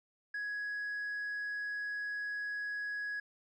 triangle tone with tanh clipping, 1670 Hz, G#6, 9 cents sharp, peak -36 dBFS, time 0.34-3.2 s, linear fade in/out 5 ms, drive 6 dB, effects none

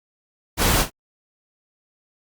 pink noise with echo, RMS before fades -18 dBFS, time 0.57-0.86 s, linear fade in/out 50 ms, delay 46 ms, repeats 1, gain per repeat -14 dB, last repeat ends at 0.906 s, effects Opus 48 kbps

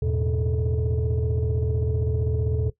sine tone cluster, 80.8 / 105.7 / 121.2 / 433.3 Hz, E2 / G#2 / B2 / A4, -34 / +31 / -32 / -27 cents, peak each -23 / -27 / -25 / -28 dBFS, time 0.02-2.7 s, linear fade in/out 5 ms, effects noise-tail reverb RT60 0.1 s tail -18 dB re dry + tanh soft clip ceiling -16 dBFS

